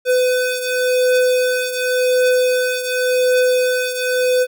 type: beating tone pair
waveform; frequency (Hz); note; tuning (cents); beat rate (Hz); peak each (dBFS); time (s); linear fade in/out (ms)
square; 503 / 503.9; B4 / B4; +32 / +35; 0.9; -16 / -21; 0.05-4.47; 50
effects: none